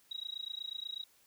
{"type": "tone with amplitude modulation", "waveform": "sine", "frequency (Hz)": 3836, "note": "A#7", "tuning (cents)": 49, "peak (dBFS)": -35, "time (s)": [0.11, 1.04], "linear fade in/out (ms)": 5, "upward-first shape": "sine", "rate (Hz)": 28.2, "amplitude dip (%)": 100, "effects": ["white hiss -67 dBFS RMS until 1.26 s"]}